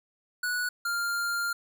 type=tone pair in turn; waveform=square; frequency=1470 / 1398.6 Hz; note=F#6 / F6; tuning=-12 / +2 cents; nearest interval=minor second; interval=86 cents; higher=first; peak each=-28 dBFS; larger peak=neither; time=0.43-0.69 / 0.85-1.53 s; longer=second; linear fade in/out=5 ms; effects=none

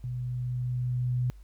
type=tone with level ramp; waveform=sine; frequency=124.4 Hz; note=B2; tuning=13 cents sharp; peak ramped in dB=-31 to -24 dBFS; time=0.04-1.3 s; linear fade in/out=0 ms; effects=added 50 Hz sine -46 dBFS peak until 1.43 s + pink hiss -67 dBFS RMS until 1.43 s

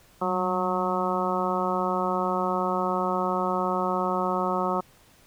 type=harmonic tone with a mistuned harmonic; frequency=182.8 Hz; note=F#3; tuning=21 cents flat; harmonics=1 / 2 / 3 / 4 / 5 / 6 / 7; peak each=-31 / -31 / -31 / -31 / -31 / -31 / -31 dBFS; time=0.21-4.81 s; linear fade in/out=10 ms; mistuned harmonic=1; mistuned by=+51 cents; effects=pink hiss -57 dBFS RMS until 5.26 s

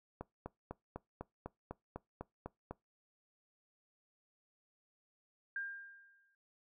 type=click train; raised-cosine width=1 ms; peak=-28 dBFS; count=11; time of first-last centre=0.21-2.71 s; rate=4 Hz
type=tone with exponential decay; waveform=sine; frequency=1600 Hz; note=G6; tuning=35 cents sharp; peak=-36 dBFS; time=5.56-6.35 s; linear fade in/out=2 ms; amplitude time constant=170 ms
effects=noise-tail reverb RT60 0.2 s tail -22 dB re dry

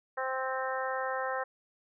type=harmonic tone; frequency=261.6 Hz; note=C4; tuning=in tune; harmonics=2 / 3 / 4 / 5 / 6 / 7; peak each=-35 / -37 / -38 / -39 / -40 / -40 dBFS; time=0.17-1.44 s; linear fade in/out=10 ms; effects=none

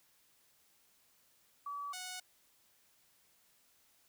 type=tone pair in turn; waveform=sine / 5% pulse; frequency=1145 / 735.6 Hz; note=D6 / F#5; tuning=-44 / -10 cents; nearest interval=minor sixth; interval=766 cents; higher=first; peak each=-39 / -31 dBFS; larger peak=second; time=1.66-1.93 / 1.93-2.2 s; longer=neither; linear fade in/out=5 ms; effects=white hiss -70 dBFS RMS until 4.08 s

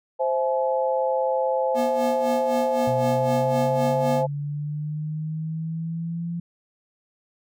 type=chord; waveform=sine; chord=C augmented; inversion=none; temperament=equal with one note detuned; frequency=523.3 / 659.3 / 851.5 Hz; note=C5 / E5 / G#5; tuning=0 / 0 / +43 cents; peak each=-22 / -28 / -26 dBFS; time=0.19-4.27 s; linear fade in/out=20 ms
type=tone with tremolo; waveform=square; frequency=241.7 Hz; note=B3; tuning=37 cents flat; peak=-25 dBFS; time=1.74-4.25 s; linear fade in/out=50 ms; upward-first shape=sine; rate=3.9 Hz; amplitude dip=75%
type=linear sweep; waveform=sine; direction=up; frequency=124.4 to 171.3 Hz; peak=-26 dBFS; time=2.87-6.4 s; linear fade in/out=5 ms
effects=none

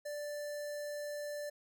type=tone with notch filter; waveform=square; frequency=587.3 Hz; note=D5; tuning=in tune; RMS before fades=-41 dBFS; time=0.05-1.5 s; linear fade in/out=10 ms; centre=2900 Hz; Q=2; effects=none

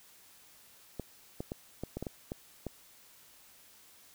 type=clicks; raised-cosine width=2 ms; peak=-23 dBFS; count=9; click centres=0.997 / 1.405 / 1.519 / 1.836 / 1.97 / 2.026 / 2.068 / 2.319 / 2.667 s; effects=white hiss -59 dBFS RMS until 4.14 s

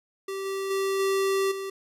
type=tone with level steps; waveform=square; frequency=388.8 Hz; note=G4; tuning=14 cents flat; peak=-31 / -29 / -25 / -23 / -32 dBFS; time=0.28-1.7 s; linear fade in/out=5 ms; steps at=0.45 / 0.7 / 0.99 / 1.51 s; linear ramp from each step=10 ms; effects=resampled to 32000 Hz + 10-bit

